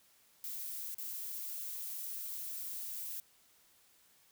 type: noise with dropouts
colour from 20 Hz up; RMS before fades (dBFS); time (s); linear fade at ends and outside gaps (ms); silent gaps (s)
violet; -42; 0.44-3.2; 1; 0.945-0.983
effects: white hiss -67 dBFS RMS until 4.31 s